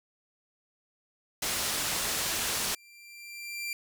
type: low-pass noise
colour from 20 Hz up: white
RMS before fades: -31 dBFS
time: 1.42-2.75 s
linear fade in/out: 5 ms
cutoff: 9800 Hz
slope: 12 dB/octave
type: tone with exponential growth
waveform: sawtooth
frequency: 2364 Hz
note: D7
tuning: 11 cents sharp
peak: -28 dBFS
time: 2.12-3.73 s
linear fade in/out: 1 ms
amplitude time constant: 350 ms
effects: none